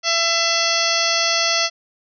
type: harmonic tone with a mistuned harmonic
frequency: 670 Hz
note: E5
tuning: 28 cents sharp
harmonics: 1 / 2 / 3 / 4 / 5 / 6 / 7 / 8 / 9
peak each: -25 / -25 / -25 / -25 / -25 / -25 / -25 / -25 / -25 dBFS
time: 0.03-1.7 s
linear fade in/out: 50 ms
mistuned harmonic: 6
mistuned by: +98 cents
effects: none